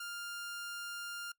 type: tone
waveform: sawtooth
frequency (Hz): 1400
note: F6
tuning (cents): +4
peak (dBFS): -37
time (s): 0-1.32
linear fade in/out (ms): 5
effects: noise-tail reverb RT60 0.1 s tail -22 dB re dry